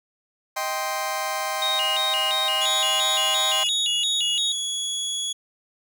sawtooth chord, C minor, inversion first, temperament just, 627.9 / 784.9 / 1046.5 Hz, Eb5 / G5 / C6, +16 / +2 / 0 cents, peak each -27 / -25 / -25 dBFS, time 0.56-3.64 s, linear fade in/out 10 ms
sine tone with vibrato, 3277 Hz, G#7, 24 cents flat, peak -22 dBFS, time 1.62-4.52 s, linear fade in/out 2 ms, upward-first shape square, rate 2.9 Hz, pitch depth 230 cents each way
25% pulse tone with pitch glide, 3397 to 3362 Hz, G#7 to G#7, +38 to +20 cents, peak -21 dBFS, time 2.61-5.33 s, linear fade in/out 10 ms, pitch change -18 cents, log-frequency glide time 4.1-4.62 s
sawtooth tone with exponential growth, 2560 Hz, D#7, 49 cents sharp, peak -27 dBFS, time 3.57-3.67 s, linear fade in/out 0 ms, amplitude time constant 20 ms
effects none

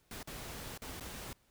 pink noise with dropouts, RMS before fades -45 dBFS, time 0.11-1.33 s, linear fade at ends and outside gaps 2 ms, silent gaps 0.23-0.273 / 0.777-0.819 / 0.999-1.007 s, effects pink hiss -71 dBFS RMS until 1.5 s

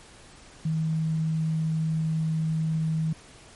sine tone, 159.1 Hz, D#3, 39 cents sharp, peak -23 dBFS, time 0.65-3.13 s, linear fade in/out 5 ms, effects pink hiss -50 dBFS RMS until 3.55 s + MP3 48 kbps

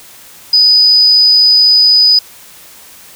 sine tone, 4978 Hz, D#8, in tune, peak -4 dBFS, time 0.53-2.19 s, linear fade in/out 5 ms, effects white hiss -37 dBFS RMS until 3.15 s

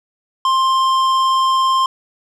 triangle tone with tanh clipping, 1053 Hz, C6, 11 cents sharp, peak -14 dBFS, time 0.45-1.86 s, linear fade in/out 2 ms, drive 16 dB, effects none

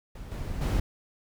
brown noise with level steps, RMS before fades -40 / -34 / -26 dBFS, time 0.15-0.8 s, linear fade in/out 5 ms, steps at 0.31 / 0.61 s, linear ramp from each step 10 ms, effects none

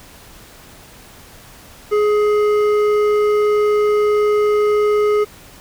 sine tone with hard clipping, 419.2 Hz, G#4, 16 cents sharp, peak -14 dBFS, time 1.91-5.25 s, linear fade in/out 20 ms, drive 9 dB, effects pink hiss -42 dBFS RMS until 5.6 s

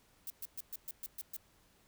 violet noise bursts, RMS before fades -42 dBFS, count 8, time 0.27-1.366 s, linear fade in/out 2 ms, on 32 ms, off 120 ms, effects pink hiss -68 dBFS RMS until 1.87 s

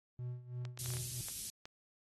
triangle tone with tremolo, 123.47 Hz, B2, in tune, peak -36 dBFS, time 0.19-1.21 s, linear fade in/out 0 ms, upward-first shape sine, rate 3 Hz, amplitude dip 80%
clicks, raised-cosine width 0.2 ms, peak -30 dBFS, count 8, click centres 0.652 / 0.775 / 0.86 / 0.904 / 0.937 / 0.969 / 1.285 / 1.655 s
white band-stop noise, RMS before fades -42 dBFS, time 0.79-1.5 s, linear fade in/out 0 ms, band 160 to 4800 Hz, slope 12 dB/octave
effects AAC 32 kbps

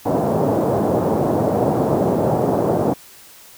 white band-pass noise, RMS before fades -18 dBFS, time 0.05-2.94 s, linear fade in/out 10 ms, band 100 to 700 Hz, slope 24 dB/octave, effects white hiss -44 dBFS RMS until 3.57 s

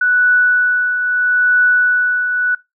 sine tone with tremolo, 1480 Hz, F#6, in tune, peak -8 dBFS, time 0.01-2.55 s, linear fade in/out 5 ms, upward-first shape triangle, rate 0.77 Hz, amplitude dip 55%, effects noise-tail reverb RT60 0.2 s tail -21 dB re dry

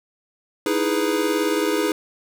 square chord, E major seventh, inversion third, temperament equal, 311.1 / 329.6 / 415.3 / 493.9 Hz, D#4 / E4 / G#4 / B4, 0 / 0 / 0 / 0 cents, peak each -25 / -27 / -24 / -27 dBFS, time 0.66-1.92 s, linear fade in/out 2 ms, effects none

